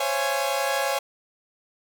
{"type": "chord", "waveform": "sawtooth", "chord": "Db major seventh", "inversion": "third", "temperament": "equal with one note detuned", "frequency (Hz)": [523.3, 554.4, 680.9, 830.6], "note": ["C5", "Db5", "F5", "Ab5"], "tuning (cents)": [0, 0, -44, 0], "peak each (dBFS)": [-27, -23, -27, -24], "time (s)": [0, 0.99], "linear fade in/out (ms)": 5, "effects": []}